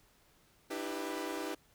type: chord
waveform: sawtooth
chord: E minor seventh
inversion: third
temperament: equal with one note detuned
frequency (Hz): 300 / 329.6 / 392 / 493.9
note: D4 / E4 / G4 / B4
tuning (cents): +37 / 0 / 0 / 0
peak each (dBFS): -38 / -38 / -38 / -40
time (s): 0.7-1.55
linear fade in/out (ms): 10
effects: pink hiss -67 dBFS RMS until 1.74 s